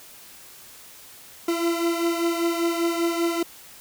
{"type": "beating tone pair", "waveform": "40% pulse", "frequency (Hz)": [336.8, 341.9], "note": ["E4", "F4"], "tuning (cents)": [37, -37], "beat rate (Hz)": 5.1, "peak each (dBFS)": [-22, -27], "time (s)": [1.48, 3.43], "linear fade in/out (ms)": 5, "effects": ["white hiss -46 dBFS RMS until 3.8 s"]}